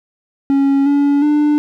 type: tone with pitch steps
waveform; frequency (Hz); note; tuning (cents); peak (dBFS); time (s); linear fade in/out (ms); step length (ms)
triangle; 276.1 / 284.6 / 297; C#4 / C#4 / D4; -7 / +46 / +20; -8; 0.5-1.58; 0; 360
effects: none